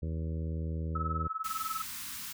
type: harmonic tone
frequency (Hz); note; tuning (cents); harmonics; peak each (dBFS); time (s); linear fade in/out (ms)
80.2; E2; -47; 1 / 2 / 3 / 4 / 5 / 6 / 7; -33 / -38 / -46 / -47 / -49 / -49 / -53; 0.02-1.28; 10
type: tone with tremolo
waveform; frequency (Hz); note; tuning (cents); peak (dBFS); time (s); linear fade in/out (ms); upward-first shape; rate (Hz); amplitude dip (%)
sine; 1299; E6; -26; -29; 0.95-1.82; 5; triangle; 20; 100
type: band-stop noise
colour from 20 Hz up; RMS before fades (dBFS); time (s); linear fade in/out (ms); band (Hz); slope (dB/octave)
white; -41; 1.44-2.33; 10; 300 to 910; 96
effects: none